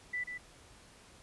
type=tone with echo; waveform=sine; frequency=1982 Hz; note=B6; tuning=6 cents sharp; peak=-33 dBFS; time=0.13-0.24 s; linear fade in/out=10 ms; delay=140 ms; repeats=1; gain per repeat=-6 dB; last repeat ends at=0.38 s; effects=pink hiss -58 dBFS RMS until 1.22 s + resampled to 24000 Hz